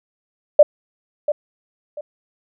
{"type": "tone with echo", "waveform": "sine", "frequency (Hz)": 594, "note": "D5", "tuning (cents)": 20, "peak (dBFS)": -3, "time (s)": [0.59, 0.63], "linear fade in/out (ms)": 5, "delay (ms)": 690, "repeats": 2, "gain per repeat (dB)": -12, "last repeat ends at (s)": 2.01, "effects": []}